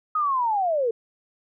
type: linear sweep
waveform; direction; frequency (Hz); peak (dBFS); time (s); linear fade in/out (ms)
sine; down; 1270 to 439; -20; 0.15-0.91; 5
effects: none